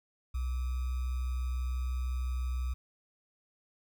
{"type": "tone with sample-and-hold", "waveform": "sine", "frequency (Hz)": 63, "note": "B1", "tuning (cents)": 35, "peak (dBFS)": -30, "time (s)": [0.34, 2.74], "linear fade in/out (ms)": 10, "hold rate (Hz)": 1225, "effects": []}